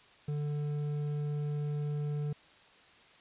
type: tone with hard clipping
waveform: triangle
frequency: 147.3 Hz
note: D3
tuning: 6 cents sharp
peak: -33 dBFS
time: 0.28-2.33 s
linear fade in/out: 5 ms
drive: 10 dB
effects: white hiss -59 dBFS RMS until 3.2 s + resampled to 8000 Hz